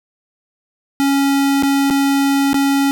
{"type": "tone with dropouts", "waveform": "square", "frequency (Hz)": 277.3, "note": "C#4", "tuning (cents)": 1, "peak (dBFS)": -13, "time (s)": [1, 2.91], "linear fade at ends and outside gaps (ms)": 0, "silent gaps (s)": [[1.625, 1.633], [1.901, 1.907], [2.531, 2.543]], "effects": []}